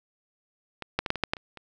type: clicks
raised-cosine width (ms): 0.3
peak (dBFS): -19 / -8 / -13 / -7 / -17 / -7 / -9 / -26 / -27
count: 9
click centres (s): 0.823 / 0.99 / 1.062 / 1.104 / 1.157 / 1.237 / 1.335 / 1.368 / 1.573
effects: none